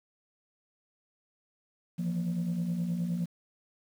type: tone cluster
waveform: sine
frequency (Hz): 164.5 / 174.1 / 233.7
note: E3 / F3 / A#3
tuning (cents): -3 / -5 / +5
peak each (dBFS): -37 / -28 / -36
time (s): 1.98-3.26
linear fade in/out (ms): 20
effects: tanh soft clip ceiling -25 dBFS + 9-bit